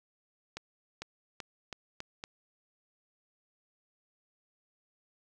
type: accelerating click train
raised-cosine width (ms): 0.2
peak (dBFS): -22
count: 6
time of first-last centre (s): 0.57-2.239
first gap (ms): 450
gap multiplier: 0.85
effects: none